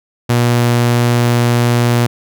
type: tone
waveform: sawtooth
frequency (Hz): 119.9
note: A#2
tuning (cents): +49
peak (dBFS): -6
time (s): 0.29-2.07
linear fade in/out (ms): 10
effects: none